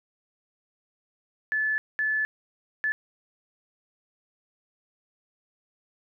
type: tone bursts at uneven times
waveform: sine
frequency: 1733 Hz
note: A6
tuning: 27 cents flat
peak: -23 dBFS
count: 3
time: 1.52-1.78 / 1.99-2.25 / 2.84-2.92 s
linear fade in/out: 0 ms
effects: none